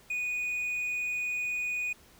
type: tone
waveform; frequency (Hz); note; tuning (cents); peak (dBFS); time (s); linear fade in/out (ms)
triangle; 2471; D#7; -13; -28; 0.1-1.93; 5
effects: pink hiss -58 dBFS RMS until 2.19 s